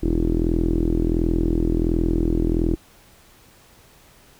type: tone with low-pass filter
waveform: sawtooth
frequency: 41.41 Hz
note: E1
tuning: 9 cents sharp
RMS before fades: -20 dBFS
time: 0.02-2.76 s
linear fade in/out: 20 ms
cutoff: 330 Hz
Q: 6.7
effects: pink hiss -52 dBFS RMS until 4.39 s